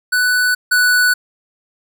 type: tone pair in turn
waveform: square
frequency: 1490 / 1483 Hz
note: F#6 / F#6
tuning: +12 / +4 cents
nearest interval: unison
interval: 8 cents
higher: first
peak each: -13 / -11 dBFS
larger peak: second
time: 0.12-0.55 / 0.71-1.14 s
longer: neither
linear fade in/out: 10 ms
effects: none